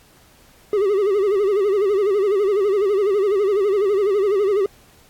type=tone with vibrato; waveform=triangle; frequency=401.2 Hz; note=G4; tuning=40 cents sharp; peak=-13 dBFS; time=0.73-4.66 s; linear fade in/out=2 ms; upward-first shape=sine; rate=12 Hz; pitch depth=110 cents each way; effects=pink hiss -52 dBFS RMS until 5.09 s + AAC 64 kbps